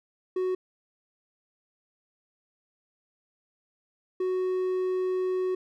triangle tone pair in turn, 370 / 370 Hz, F#4 / F#4, 0 / 0 cents, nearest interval unison, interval 0 cents, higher neither, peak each -23 dBFS, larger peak neither, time 0.36-0.55 / 4.2-5.55 s, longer second, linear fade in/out 5 ms, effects none

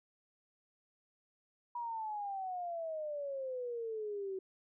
sine exponential sweep, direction down, 969 to 375.2 Hz, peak -37 dBFS, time 1.75-4.39 s, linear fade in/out 5 ms, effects none

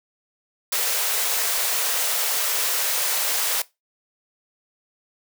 white high-pass noise, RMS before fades -23 dBFS, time 0.72-3.62 s, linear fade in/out 5 ms, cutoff 410 Hz, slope 96 dB/octave, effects noise-tail reverb RT60 0.2 s tail -19 dB re dry

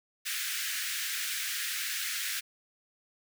pink high-pass noise, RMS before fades -34 dBFS, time 0.25-2.41 s, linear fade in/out 20 ms, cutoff 1500 Hz, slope 48 dB/octave, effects none

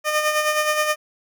15% pulse tone with tremolo, 608 Hz, D#5, 40 cents flat, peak -10 dBFS, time 0.04-0.96 s, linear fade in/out 50 ms, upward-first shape sine, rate 9.5 Hz, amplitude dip 50%, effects none

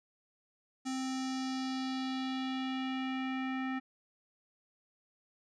square tone with low-pass filter sweep, 261.8 Hz, C4, 1 cent sharp, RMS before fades -36 dBFS, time 0.85-3.8 s, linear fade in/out 20 ms, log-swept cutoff 7000 to 2000 Hz, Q 2.4, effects none

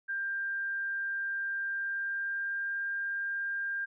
sine tone with pitch glide, 1590 to 1599.2 Hz, G6 to G6, +24 to +34 cents, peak -31 dBFS, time 0.08-3.86 s, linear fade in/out 20 ms, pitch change +10 cents, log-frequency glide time 1.68-2.81 s, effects none

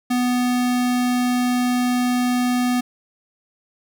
square tone, 247.5 Hz, B3, 4 cents sharp, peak -18 dBFS, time 0.1-2.81 s, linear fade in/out 10 ms, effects none

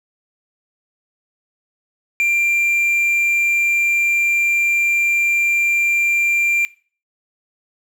triangle tone with quantisation, 2375 Hz, D7, 19 cents sharp, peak -12 dBFS, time 2.2-6.65 s, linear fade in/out 0 ms, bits 7, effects noise-tail reverb RT60 0.4 s tail -21 dB re dry

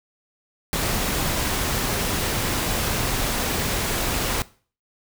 pink noise, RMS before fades -24 dBFS, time 0.73-4.42 s, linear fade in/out 0 ms, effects noise-tail reverb RT60 0.4 s tail -19 dB re dry

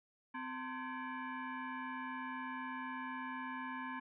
sine tone with frequency modulation, 392 Hz, G4, in tune, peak -40 dBFS, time 0.34-4 s, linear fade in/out 10 ms, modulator 648 Hz, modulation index 2.4, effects none

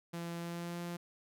sawtooth tone with pitch glide, 170 to 173.07 Hz, F3 to F3, -46 to -15 cents, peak -35 dBFS, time 0.13-0.97 s, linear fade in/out 10 ms, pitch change +31 cents, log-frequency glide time 0.37-0.81 s, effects none

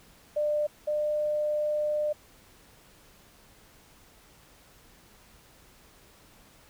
sine tone pair in turn, 597 / 600.3 Hz, D5 / D5, +28 / +38 cents, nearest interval unison, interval 10 cents, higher second, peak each -24 / -25 dBFS, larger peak first, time 0.36-0.67 / 0.87-2.13 s, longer second, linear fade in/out 10 ms, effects pink hiss -57 dBFS RMS until 6.69 s

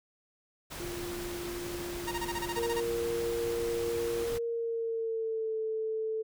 pink noise, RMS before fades -41 dBFS, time 0.7-4.39 s, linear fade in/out 20 ms
sine tone, 349.2 Hz, F4, in tune, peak -37 dBFS, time 0.8-4.25 s, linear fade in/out 2 ms
sawtooth tone bursts, 933 Hz, A#5, 1 cent sharp, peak -29 dBFS, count 11, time 2.07-2.805 s, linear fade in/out 10 ms, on 45 ms, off 24 ms
sine tone with pitch glide, 466.2 to 440 Hz, A#4 to A4, 0 to 0 cents, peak -30 dBFS, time 2.56-6.23 s, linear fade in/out 20 ms, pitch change -100 cents, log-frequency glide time 4.44-5.57 s
effects none

